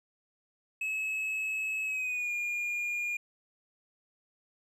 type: tone with pitch glide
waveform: triangle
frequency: 2581 to 2422 Hz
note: E7 to D#7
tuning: -37 to -47 cents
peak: -29 dBFS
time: 0.81-3.17 s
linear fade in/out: 5 ms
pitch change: -110 cents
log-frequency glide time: 1.84-2.32 s
effects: none